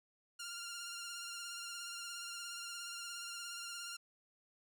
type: tone with vibrato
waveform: 10% pulse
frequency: 1396.9 Hz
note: F6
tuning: in tune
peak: -35 dBFS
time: 0.39-3.97 s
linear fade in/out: 10 ms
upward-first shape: sine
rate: 17 Hz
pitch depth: 27 cents each way
effects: none